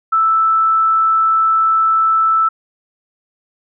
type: tone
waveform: sine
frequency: 1318.5 Hz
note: E6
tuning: in tune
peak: -10 dBFS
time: 0.12-2.49 s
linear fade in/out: 10 ms
effects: none